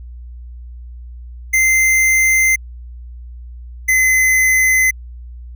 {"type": "tone pair in turn", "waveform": "square", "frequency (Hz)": [2078, 2043], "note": ["C7", "C7"], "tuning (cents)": [-12, -42], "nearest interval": "unison", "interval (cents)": 30, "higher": "first", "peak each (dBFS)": -11, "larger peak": "neither", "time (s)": [[1.53, 2.56], [3.88, 4.91]], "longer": "neither", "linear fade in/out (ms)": 10, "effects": ["added 60 Hz sine -30 dBFS peak until 5.55 s"]}